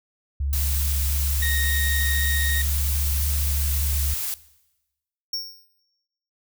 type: tone with pitch glide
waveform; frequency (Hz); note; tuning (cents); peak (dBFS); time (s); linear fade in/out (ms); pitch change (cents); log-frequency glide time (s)
sine; 69.8 to 71.02; C#2 to C#2; +13 to +43; -22; 0.4-4.14; 5; +30; 0.93-3.1
type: noise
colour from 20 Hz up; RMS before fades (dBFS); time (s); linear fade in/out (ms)
blue; -28; 0.53-4.34; 0
type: tone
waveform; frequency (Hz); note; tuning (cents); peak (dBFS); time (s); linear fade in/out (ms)
30% pulse; 1864.7; A#6; 0; -22; 1.42-2.62; 5
type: tone with exponential decay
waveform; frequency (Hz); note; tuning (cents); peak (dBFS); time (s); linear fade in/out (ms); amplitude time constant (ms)
square; 5500; F8; -27; -24; 5.33-5.79; 5; 99
effects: noise-tail reverb RT60 1.0 s tail -19 dB re dry